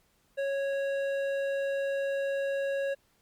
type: tone with hard clipping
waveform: sine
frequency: 552 Hz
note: C#5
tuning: 7 cents flat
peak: -30 dBFS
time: 0.37-2.95 s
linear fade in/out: 20 ms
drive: 10 dB
effects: pink hiss -69 dBFS RMS until 3.21 s + Opus 48 kbps